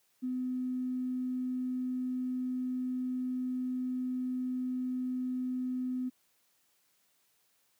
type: tone with tanh clipping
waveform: triangle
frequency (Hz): 253.6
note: B3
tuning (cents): +46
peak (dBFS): -31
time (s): 0.22-6.1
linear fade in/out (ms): 20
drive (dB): 3
effects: white hiss -72 dBFS RMS until 7.79 s + high-pass 100 Hz 12 dB/octave